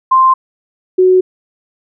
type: tone pair in turn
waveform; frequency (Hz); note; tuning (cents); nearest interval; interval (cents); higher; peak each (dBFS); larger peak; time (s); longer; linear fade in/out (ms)
sine; 1046.5 / 370; C6 / F#4; 0 / 0; octave + tritone; 1800; first; -5; neither; 0.11-0.34 / 0.98-1.21; neither; 10
effects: none